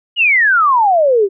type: exponential sweep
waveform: sine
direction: down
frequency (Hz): 2960 to 375.3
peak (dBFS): -8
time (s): 0.16-1.29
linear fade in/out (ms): 50
effects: none